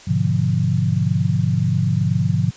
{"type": "chord", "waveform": "sine", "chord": "G# diminished seventh", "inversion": "none", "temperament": "equal with one note detuned", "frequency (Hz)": [103.83, 125.77, 146.83, 174.61], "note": ["G#2", "B2", "D3", "F3"], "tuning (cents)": [0, 32, 0, 0], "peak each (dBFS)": -21, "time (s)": [0.07, 2.51], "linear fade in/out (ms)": 10, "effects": ["white hiss -43 dBFS RMS until 2.56 s", "resampled to 16000 Hz"]}